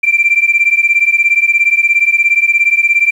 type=beating tone pair; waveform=sine; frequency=2349 / 2366 Hz; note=D7 / D7; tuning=0 / +12 cents; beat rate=17 Hz; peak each=-10 dBFS; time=0.03-3.11 s; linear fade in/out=10 ms; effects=tanh soft clip ceiling -1 dBFS + 7-bit